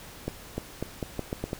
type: accelerating click train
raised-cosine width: 2 ms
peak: -16 dBFS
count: 8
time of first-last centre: 0.28-1.531 s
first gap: 300 ms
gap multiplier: 0.82
effects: pink hiss -46 dBFS RMS until 1.59 s